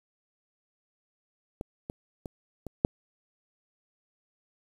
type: clicks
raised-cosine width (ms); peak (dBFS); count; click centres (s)
2; -21 / -22 / -24 / -24 / -7; 5; 1.611 / 1.899 / 2.258 / 2.667 / 2.849
effects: 8-bit